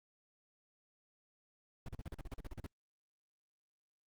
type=noise bursts; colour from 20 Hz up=brown; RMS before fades=-43 dBFS; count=13; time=1.86-2.665 s; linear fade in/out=2 ms; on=25 ms; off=40 ms; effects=Opus 48 kbps